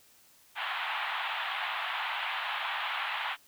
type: band-pass noise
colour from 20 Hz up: pink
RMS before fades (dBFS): -34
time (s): 0.55-3.37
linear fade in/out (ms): 50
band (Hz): 760 to 3500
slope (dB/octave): 48
effects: white hiss -61 dBFS RMS until 3.47 s